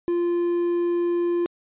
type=tone; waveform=triangle; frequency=346.9 Hz; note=F4; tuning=12 cents flat; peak=-18 dBFS; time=0.08-1.46 s; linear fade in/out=0 ms; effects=resampled to 8000 Hz